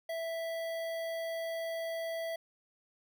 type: tone with notch filter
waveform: square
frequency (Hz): 659.3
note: E5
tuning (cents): 0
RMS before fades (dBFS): -37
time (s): 0.09-2.36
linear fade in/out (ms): 5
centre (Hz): 7300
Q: 1
effects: none